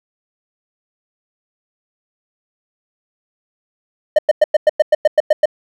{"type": "tone bursts", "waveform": "triangle", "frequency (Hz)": 610, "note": "D#5", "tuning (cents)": -34, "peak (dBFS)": -4, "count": 11, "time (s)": [4.16, 5.457], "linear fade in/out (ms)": 5, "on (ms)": 27, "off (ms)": 100, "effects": []}